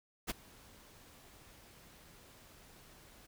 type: noise with ADSR envelope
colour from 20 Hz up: pink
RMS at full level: -35 dBFS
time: 0.27-3.27 s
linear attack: 30 ms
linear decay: 21 ms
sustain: -24 dB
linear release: 14 ms
effects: none